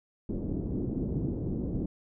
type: low-pass noise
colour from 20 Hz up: white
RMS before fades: -32 dBFS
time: 0.29-1.86 s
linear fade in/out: 5 ms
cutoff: 330 Hz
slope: 24 dB/octave
effects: none